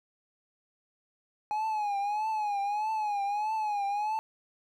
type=tone with vibrato; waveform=triangle; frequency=837 Hz; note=G#5; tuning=13 cents sharp; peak=-26 dBFS; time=1.51-4.19 s; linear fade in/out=0 ms; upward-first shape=triangle; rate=1.6 Hz; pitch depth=98 cents each way; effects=none